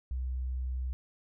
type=tone; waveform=sine; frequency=63.6 Hz; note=C2; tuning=48 cents flat; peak=-31 dBFS; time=0.11-0.93 s; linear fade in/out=0 ms; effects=none